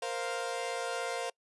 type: chord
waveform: sawtooth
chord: Bb suspended second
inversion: none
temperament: equal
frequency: 466.2 / 523.3 / 698.5 Hz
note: Bb4 / C5 / F5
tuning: 0 / 0 / 0 cents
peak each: -34 / -34 / -34 dBFS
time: 0.02-1.3 s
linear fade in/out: 5 ms
effects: noise-tail reverb RT60 0.1 s tail -25 dB re dry + resampled to 24000 Hz